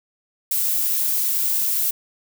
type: noise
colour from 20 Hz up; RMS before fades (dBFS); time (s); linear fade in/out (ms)
violet; -21; 0.51-1.91; 5
effects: none